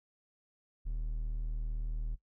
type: tone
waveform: triangle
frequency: 38.89 Hz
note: D#1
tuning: in tune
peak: -31 dBFS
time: 0.85-2.16 s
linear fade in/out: 20 ms
effects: noise-tail reverb RT60 0.1 s tail -17 dB re dry